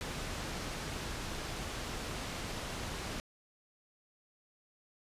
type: low-pass noise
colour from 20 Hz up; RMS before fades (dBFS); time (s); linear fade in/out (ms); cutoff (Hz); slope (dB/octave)
pink; -40; 0.01-3.2; 0; 7400; 12
effects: resampled to 32000 Hz